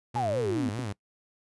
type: tone with vibrato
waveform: sawtooth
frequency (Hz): 112.4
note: A2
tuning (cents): +37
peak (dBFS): -28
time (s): 0.14-0.93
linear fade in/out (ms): 10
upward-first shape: sine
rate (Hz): 4.9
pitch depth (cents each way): 200
type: exponential sweep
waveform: sine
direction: down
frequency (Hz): 871 to 235.7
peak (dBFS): -26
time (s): 0.16-0.69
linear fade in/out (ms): 0
type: tone with exponential decay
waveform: sine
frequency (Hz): 261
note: C4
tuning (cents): -4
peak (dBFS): -25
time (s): 0.79-0.89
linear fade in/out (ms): 1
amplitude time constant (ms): 20
effects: noise-tail reverb RT60 0.1 s tail -23 dB re dry + resampled to 24000 Hz